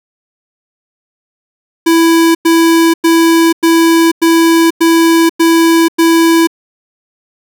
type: tone bursts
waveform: square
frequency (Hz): 330.7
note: E4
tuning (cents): +6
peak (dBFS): -6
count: 8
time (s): 1.86-6.473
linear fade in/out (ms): 10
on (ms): 490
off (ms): 99
effects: none